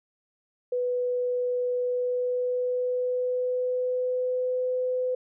sine tone with pitch glide, 494.6 to 505.6 Hz, B4 to B4, +3 to +41 cents, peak -24 dBFS, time 0.72-5.15 s, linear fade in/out 5 ms, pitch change +38 cents, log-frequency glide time 1.77-4.71 s, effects none

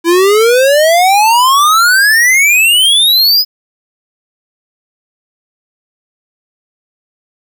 square exponential sweep, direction up, 329.6 to 5100 Hz, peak -6 dBFS, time 0.04-3.45 s, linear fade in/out 50 ms, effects 8-bit

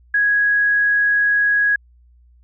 sine tone, 1661.2 Hz, G#6, in tune, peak -13 dBFS, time 0.14-1.76 s, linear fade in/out 5 ms, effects added 60 Hz sine -48 dBFS peak until 2.43 s

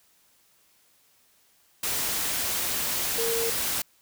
sine tone in noise, 459.8 Hz, A#4, 24 cents flat, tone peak -27 dBFS, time 3.18-3.5 s, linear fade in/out 5 ms, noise white, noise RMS -28 dBFS, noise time 1.83-3.82 s, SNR -2 dB, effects white hiss -63 dBFS RMS until 4.01 s

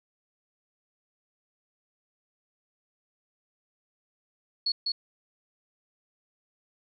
sine tone with echo, 4369 Hz, C#8, 26 cents flat, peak -24 dBFS, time 4.66-4.72 s, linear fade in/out 5 ms, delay 200 ms, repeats 1, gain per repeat -2 dB, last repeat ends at 4.92 s, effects none

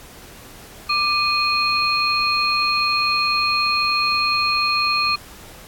sine tone cluster, 1185 / 2479 / 4244 Hz, D6 / D#7 / C8, +15 / -7 / +24 cents, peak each -21 dBFS, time 0.89-5.16 s, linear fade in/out 10 ms, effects pink hiss -42 dBFS RMS until 5.67 s + AAC 64 kbps

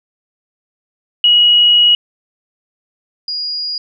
sine tone pair in turn, 2906 / 4871 Hz, F#7 / D#8, -32 / -38 cents, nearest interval major sixth, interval 894 cents, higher second, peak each -6 / -18 dBFS, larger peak first, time 1.24-1.95 / 3.28-3.78 s, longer first, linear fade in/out 2 ms, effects none

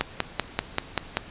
click train, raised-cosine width 0.3 ms, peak -6 dBFS, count 7, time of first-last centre 0.01-1.171 s, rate 5.17 Hz, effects pink hiss -44 dBFS RMS until 1.3 s + resampled to 8000 Hz

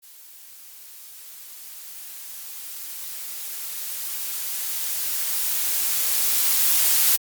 blue noise with level ramp, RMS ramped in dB -46 to -17 dBFS, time 0.02-7.17 s, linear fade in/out 20 ms, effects Opus 48 kbps

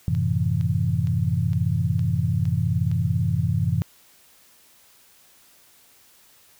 sine chord, F# half-diminished seventh, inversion none, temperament equal, 92.5 / 110 / 130.81 / 164.81 Hz, F#2 / A2 / C3 / E3, 0 / 0 / 0 / 0 cents, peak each -25 dBFS, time 0.08-3.82 s, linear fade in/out 0 ms
click train, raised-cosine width 0.2 ms, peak -26 dBFS, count 7, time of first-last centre 0.15-2.915 s, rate 2.17 Hz
effects white hiss -55 dBFS RMS until 6.59 s

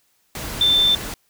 sine tone in noise, 3552 Hz, A7, 16 cents sharp, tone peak -13 dBFS, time 0.61-0.95 s, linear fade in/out 2 ms, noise pink, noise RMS -30 dBFS, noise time 0.35-1.14 s, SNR +14 dB, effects white hiss -64 dBFS RMS until 1.29 s

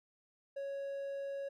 triangle tone, 554.4 Hz, C#5, in tune, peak -36 dBFS, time 0.56-1.49 s, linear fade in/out 10 ms, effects none

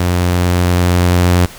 sawtooth tone with level ramp, 88.8 Hz, F2, 29 cents sharp, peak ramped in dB -8 to -4 dBFS, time 0-1.46 s, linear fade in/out 5 ms, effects pink hiss -34 dBFS RMS until 1.58 s

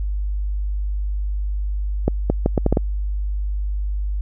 accelerating click train, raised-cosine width 2 ms, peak -3 dBFS, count 7, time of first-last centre 2.08-2.772 s, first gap 220 ms, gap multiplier 0.73, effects added 50 Hz sine -20 dBFS peak until 4.21 s

